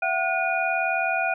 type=tone cluster; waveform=sine; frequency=674 / 753 / 1446 / 2449 Hz; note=E5 / F#5 / F#6 / D#7; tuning=+38 / +30 / -40 / -28 cents; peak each=-27 dBFS; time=0.02-1.34 s; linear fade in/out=5 ms; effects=none